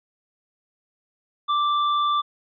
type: tone with tanh clipping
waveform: sine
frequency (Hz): 1174.7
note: D6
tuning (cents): 0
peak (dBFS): -21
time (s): 1.48-2.22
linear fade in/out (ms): 20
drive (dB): 17
effects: resampled to 11025 Hz